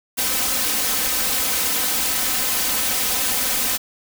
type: noise with comb filter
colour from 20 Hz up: white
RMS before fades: -21 dBFS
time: 0.17-3.78 s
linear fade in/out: 20 ms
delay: 3.9 ms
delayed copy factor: +0.75
effects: none